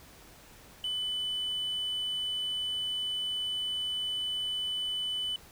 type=tone; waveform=sine; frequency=3000 Hz; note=F#7; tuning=23 cents sharp; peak=-28 dBFS; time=0.84-5.36 s; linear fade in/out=2 ms; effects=tanh soft clip ceiling -29 dBFS + pink hiss -54 dBFS RMS until 5.51 s